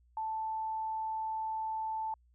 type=tone; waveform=sine; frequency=880 Hz; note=A5; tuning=in tune; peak=-33 dBFS; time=0.17-2.14 s; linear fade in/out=2 ms; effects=added 60 Hz sine -63 dBFS peak until 2.34 s